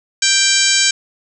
harmonic tone with a mistuned harmonic, 784 Hz, G5, in tune, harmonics 2 / 3 / 4 / 5 / 6 / 7 / 8 / 9 / 10, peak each -20 / -20 / -20 / -20 / -20 / -20 / -20 / -20 / -20 dBFS, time 0.22-0.91 s, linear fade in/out 5 ms, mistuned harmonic 8, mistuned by +32 cents, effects none

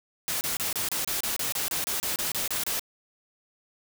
white noise bursts, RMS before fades -29 dBFS, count 16, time 0.28-2.795 s, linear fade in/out 0 ms, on 130 ms, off 29 ms, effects none

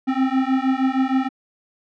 square beating tone pair, 260.2 / 266.6 Hz, C4 / C4, -9 / +33 cents, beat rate 6.4 Hz, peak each -21 dBFS, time 0.07-1.29 s, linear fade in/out 20 ms, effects low-pass 2000 Hz 12 dB/octave

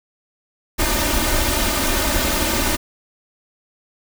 pink noise with comb filter, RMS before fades -19 dBFS, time 0.78-2.77 s, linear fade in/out 20 ms, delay 3.3 ms, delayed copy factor +1, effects none

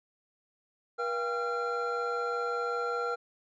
triangle tone cluster, 479.4 / 691 / 794 / 1373 Hz, A#4 / F5 / G5 / F6, +48 / -19 / +22 / -30 cents, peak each -31 / -39 / -38 / -31 dBFS, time 0.98-3.16 s, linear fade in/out 20 ms, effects resampled to 16000 Hz

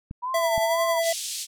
clicks, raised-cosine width 5 ms, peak -22 dBFS, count 2, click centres 0.111 / 0.579 s
sine tone with vibrato, 960 Hz, B5, 49 cents flat, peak -26 dBFS, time 0.22-1 s, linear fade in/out 20 ms, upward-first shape sine, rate 2 Hz, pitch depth 160 cents each way
square tone with tremolo, 665 Hz, E5, 15 cents sharp, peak -21 dBFS, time 0.34-1.13 s, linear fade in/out 5 ms, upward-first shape sine, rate 11 Hz, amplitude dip 35%
white band-pass noise, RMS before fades -32 dBFS, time 1.01-1.47 s, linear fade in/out 50 ms, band 3100 to 9400 Hz, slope 24 dB/octave
effects none

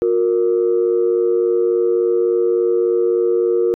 sine tone pair together, 360.5 / 464 Hz, F#4 / A#4, -45 / -8 cents, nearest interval major third, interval 437 cents, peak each -15 dBFS, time 0.02-3.74 s, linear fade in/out 0 ms, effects tanh soft clip ceiling -7 dBFS

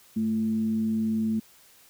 sine tone with frequency modulation, 220 Hz, A3, in tune, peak -23 dBFS, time 0.16-1.4 s, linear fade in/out 10 ms, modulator 121 Hz, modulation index 0.26, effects white hiss -56 dBFS RMS until 1.89 s

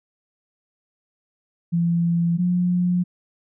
sine tone pair in turn, 170 / 178.25 Hz, F3 / F3, -46 / +36 cents, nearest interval minor second, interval 82 cents, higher second, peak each -17 dBFS, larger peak neither, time 1.72-2.38 / 2.38-3.04 s, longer neither, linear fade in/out 20 ms, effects none

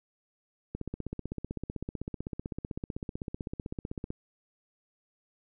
click train, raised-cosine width 3 ms, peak -22 dBFS, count 54, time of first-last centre 0.75-4.104 s, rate 15.8 Hz, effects none

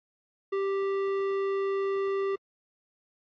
sine tone with tanh clipping, 392 Hz, G4, in tune, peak -28 dBFS, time 0.52-2.36 s, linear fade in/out 10 ms, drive 13 dB, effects AAC 64 kbps

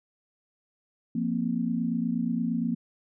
sine chord, F suspended fourth, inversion none, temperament equal, 174.61 / 233.1 / 261.6 Hz, F3 / Bb3 / C4, 0 / 0 / 0 cents, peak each -31 / -27 / -32 dBFS, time 1.15-2.75 s, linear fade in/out 5 ms, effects none

